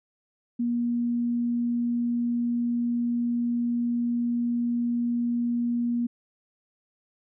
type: tone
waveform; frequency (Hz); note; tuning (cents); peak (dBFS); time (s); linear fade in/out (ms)
sine; 238.4; A#3; +39; -23; 0.59-6.07; 10
effects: none